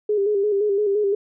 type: tone with vibrato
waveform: sine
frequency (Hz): 408.4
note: G#4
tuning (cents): -29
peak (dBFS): -17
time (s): 0.09-1.15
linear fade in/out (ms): 5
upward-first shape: square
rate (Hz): 5.8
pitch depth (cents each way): 51
effects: none